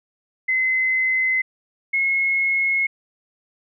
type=tone pair in turn; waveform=sine; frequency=2048 / 2170 Hz; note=C7 / C#7; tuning=-38 / -37 cents; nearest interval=minor second; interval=101 cents; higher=second; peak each=-17 dBFS; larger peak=neither; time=0.48-1.42 / 1.93-2.87 s; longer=neither; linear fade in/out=10 ms; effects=none